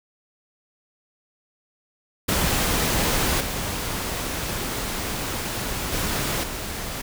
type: noise with level steps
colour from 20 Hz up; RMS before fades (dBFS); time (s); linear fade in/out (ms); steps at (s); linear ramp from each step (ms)
pink; -22 / -28 / -25 / -31; 2.28-7.02; 10; 3.4 / 5.92 / 6.43; 10
effects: none